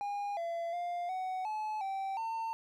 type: tone with pitch steps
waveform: triangle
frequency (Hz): 813 / 677 / 701 / 747 / 859 / 776 / 903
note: G#5 / E5 / F5 / F#5 / A5 / G5 / A5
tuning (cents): -37 / +46 / +6 / +16 / -42 / -18 / +45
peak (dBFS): -32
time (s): 0.01-2.53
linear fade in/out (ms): 0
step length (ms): 360
effects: none